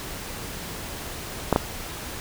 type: clicks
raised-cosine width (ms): 1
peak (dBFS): -3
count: 2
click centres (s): 1.527 / 1.561
effects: pink hiss -35 dBFS RMS until 2.2 s